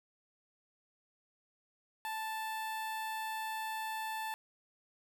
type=tone with notch filter; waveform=sawtooth; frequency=880 Hz; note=A5; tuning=in tune; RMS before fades=-39 dBFS; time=2.05-4.34 s; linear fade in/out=0 ms; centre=5900 Hz; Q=1.4; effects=none